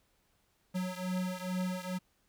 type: beating tone pair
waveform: square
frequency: 182.7 / 185 Hz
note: F#3 / F#3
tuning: -22 / 0 cents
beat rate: 2.3 Hz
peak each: -36 / -38 dBFS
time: 0.74-1.99 s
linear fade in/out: 20 ms
effects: pink hiss -73 dBFS RMS until 2.28 s

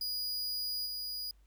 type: tone with level steps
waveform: 45% pulse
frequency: 4900 Hz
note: D#8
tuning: 27 cents flat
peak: -33 / -36 dBFS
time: 0.01-1.31 s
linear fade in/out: 2 ms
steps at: 0.85 s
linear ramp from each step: 20 ms
effects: added 50 Hz sine -60 dBFS peak until 1.46 s + pink hiss -75 dBFS RMS until 1.46 s

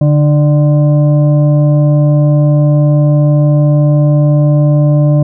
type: tone with frequency modulation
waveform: sine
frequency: 146.7 Hz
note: D3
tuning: 2 cents flat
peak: -5 dBFS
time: 0.01-5.23 s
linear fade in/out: 5 ms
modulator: 447 Hz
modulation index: 0.57
effects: none

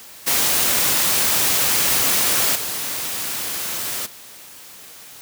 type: noise with level steps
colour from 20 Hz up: white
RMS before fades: -18 / -26 dBFS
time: 0.26-4.07 s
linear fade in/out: 20 ms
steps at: 2.55 s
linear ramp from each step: 10 ms
effects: white hiss -41 dBFS RMS until 5.21 s + high-pass 80 Hz 12 dB/octave

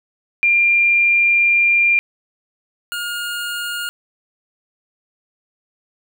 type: tone pair in turn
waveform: sine / 25% pulse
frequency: 2391 / 1421.7 Hz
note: D7 / F6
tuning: +30 / +30 cents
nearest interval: major sixth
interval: 900 cents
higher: first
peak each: -11 / -19 dBFS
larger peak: first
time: 0.43-1.99 / 2.92-3.89 s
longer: first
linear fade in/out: 0 ms
effects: none

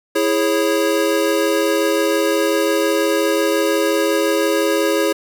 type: chord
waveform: square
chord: C# minor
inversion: first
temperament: equal with one note detuned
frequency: 329.6 / 415.3 / 547 Hz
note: E4 / G#4 / C#5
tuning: 0 / 0 / -23 cents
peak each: -20 dBFS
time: 0.15-5.13 s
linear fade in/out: 10 ms
effects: none

